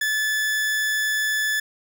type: tone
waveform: 40% pulse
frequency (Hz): 1734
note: A6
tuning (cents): -26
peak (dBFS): -20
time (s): 0.01-1.6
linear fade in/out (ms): 5
effects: none